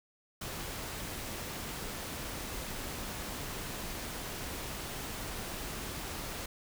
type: noise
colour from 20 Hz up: pink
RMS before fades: -40 dBFS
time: 0.41-6.46 s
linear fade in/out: 5 ms
effects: none